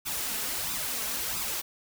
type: noise with flanger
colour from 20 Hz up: white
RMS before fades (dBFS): -32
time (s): 0.05-1.62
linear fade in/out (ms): 20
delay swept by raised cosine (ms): 0.8 to 4.7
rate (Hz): 1.5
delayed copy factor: +0.6
effects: none

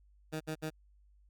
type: tone bursts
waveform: 15% pulse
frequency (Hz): 156.5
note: D#3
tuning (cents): +10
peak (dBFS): -29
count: 3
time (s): 0.32-0.704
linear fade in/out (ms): 20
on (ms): 86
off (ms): 63
effects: added 50 Hz sine -61 dBFS peak until 1.29 s

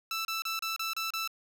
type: tone bursts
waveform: 15% pulse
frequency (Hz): 1325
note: E6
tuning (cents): +9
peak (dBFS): -25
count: 7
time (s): 0.11-1.276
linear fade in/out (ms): 2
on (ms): 140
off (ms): 31
effects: none

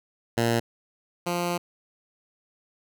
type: tone pair in turn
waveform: 10% pulse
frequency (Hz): 116.54 / 174.61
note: A#2 / F3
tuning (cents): 0 / 0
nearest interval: perfect fifth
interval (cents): 700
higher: second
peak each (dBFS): -13 / -17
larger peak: first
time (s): 0.37-0.6 / 1.26-1.58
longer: second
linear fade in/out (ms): 10
effects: none

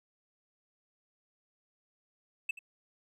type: tone with echo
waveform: triangle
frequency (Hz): 2637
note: E7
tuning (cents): 0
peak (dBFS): -27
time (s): 2.49-2.51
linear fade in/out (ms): 5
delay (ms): 81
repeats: 1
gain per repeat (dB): -15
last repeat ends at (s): 2.591
effects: none

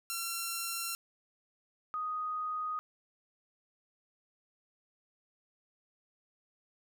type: tone pair in turn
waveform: 5% pulse / sine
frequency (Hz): 1362 / 1245.1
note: F6 / D#6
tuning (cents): -44 / +1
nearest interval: major second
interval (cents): 155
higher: first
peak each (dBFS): -23 / -33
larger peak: first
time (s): 0.1-0.95 / 1.94-2.79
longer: neither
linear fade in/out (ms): 0
effects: none

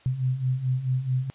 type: beating tone pair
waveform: sine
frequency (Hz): 125.8 / 130.4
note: B2 / C3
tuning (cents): +32 / -5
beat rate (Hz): 4.6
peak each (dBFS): -29 / -24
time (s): 0.06-1.3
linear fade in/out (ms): 0
effects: white hiss -56 dBFS RMS until 1.34 s + resampled to 8000 Hz

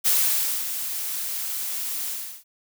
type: noise with ADSR envelope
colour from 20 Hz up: blue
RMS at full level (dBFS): -19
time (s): 0.04-2.44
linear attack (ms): 26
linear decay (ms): 580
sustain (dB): -10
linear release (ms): 360
effects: none

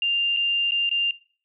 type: tone with dropouts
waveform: sine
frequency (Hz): 2794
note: F7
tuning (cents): 0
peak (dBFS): -20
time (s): 0.02-1.11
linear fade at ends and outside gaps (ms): 2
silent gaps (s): 0.365-0.37 / 0.709-0.719 / 0.893-0.913
effects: noise-tail reverb RT60 0.5 s tail -21 dB re dry

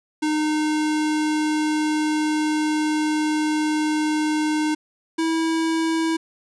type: tone pair in turn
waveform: square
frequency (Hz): 306.3 / 325.2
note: D#4 / E4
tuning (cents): -27 / -23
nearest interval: minor second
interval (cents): 104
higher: second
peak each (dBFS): -20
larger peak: neither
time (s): 0.22-4.75 / 5.18-6.17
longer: first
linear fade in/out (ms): 10
effects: resampled to 22050 Hz + 9-bit

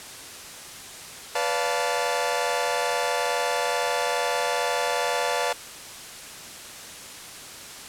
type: chord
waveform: sawtooth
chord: B half-diminished seventh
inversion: none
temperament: equal with one note detuned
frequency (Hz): 493.9 / 576.2 / 698.5 / 880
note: B4 / D5 / F5 / A5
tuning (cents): 0 / -33 / 0 / 0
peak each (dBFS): -25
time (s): 1.35-5.53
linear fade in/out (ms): 5
effects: white hiss -40 dBFS RMS until 7.88 s + low-pass 10000 Hz 12 dB/octave

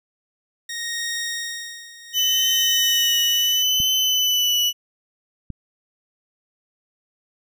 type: tone with tremolo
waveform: 15% pulse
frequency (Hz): 1864.7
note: A#6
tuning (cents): 0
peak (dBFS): -18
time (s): 0.69-3.63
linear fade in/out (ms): 5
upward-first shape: sine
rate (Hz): 0.58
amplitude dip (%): 85
type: tone with vibrato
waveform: 35% pulse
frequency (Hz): 2996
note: F#7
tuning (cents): +21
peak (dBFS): -15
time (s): 2.13-4.73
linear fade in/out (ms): 50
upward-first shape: triangle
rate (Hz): 0.7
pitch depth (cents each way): 29
type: clicks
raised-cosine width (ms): 5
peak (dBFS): -19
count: 2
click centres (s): 3.802 / 5.503
effects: none

